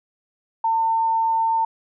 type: tone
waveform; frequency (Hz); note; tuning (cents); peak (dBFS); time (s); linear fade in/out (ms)
sine; 902; A5; +43; -17; 0.64-1.65; 5
effects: none